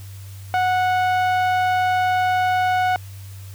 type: tone with low-pass filter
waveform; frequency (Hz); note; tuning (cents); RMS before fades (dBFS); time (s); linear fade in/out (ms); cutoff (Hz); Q
sawtooth; 736; F#5; -9; -19; 0.54-2.96; 0; 2300; 0.51
effects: added 97 Hz sine -34 dBFS peak until 3.54 s + white hiss -47 dBFS RMS until 3.54 s